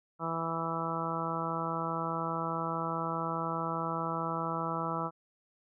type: harmonic tone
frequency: 164.81 Hz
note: E3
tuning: in tune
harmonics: 1 / 2 / 3 / 4 / 5 / 6 / 7 / 8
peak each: -38 / -41 / -41 / -41 / -41 / -39 / -39 / -37 dBFS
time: 0.19-5.11 s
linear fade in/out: 50 ms
effects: none